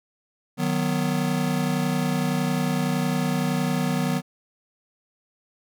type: chord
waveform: square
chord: B major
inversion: first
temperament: just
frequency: 154.34 / 185.21 / 246.9 Hz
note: D#3 / F#3 / B3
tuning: -14 / +2 / 0 cents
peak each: -27 dBFS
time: 0.57-4.22 s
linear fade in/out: 50 ms
effects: none